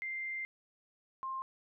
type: tone pair in turn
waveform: sine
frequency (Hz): 2093 / 1058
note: C7 / C6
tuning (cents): 0 / +19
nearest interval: octave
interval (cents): 1181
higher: first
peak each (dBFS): -36 / -36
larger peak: neither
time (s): 0.02-0.45 / 1.23-1.42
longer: first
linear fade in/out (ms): 0
effects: none